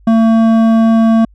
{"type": "tone with hard clipping", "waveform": "sine", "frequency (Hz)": 225.3, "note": "A3", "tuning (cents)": 41, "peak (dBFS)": -8, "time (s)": [0.07, 1.25], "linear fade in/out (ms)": 5, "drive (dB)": 10, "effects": ["added 50 Hz sine -41 dBFS peak until 1.34 s"]}